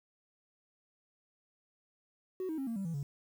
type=tone with pitch steps; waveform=triangle; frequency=372.6 / 317 / 269.6 / 229.4 / 195.11 / 165.97 / 141.19 Hz; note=F#4 / D#4 / C#4 / A#3 / G3 / E3 / C#3; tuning=+12 / +32 / -48 / -28 / -8 / +12 / +32 cents; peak=-31 dBFS; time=2.4-3.03 s; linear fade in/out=2 ms; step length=90 ms; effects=tanh soft clip ceiling -30 dBFS + 10-bit